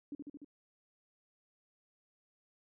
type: tone with echo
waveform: sine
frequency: 288.5 Hz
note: D4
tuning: 31 cents flat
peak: -39 dBFS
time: 0.12-0.15 s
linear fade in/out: 2 ms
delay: 74 ms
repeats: 4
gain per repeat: -2 dB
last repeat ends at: 0.446 s
effects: none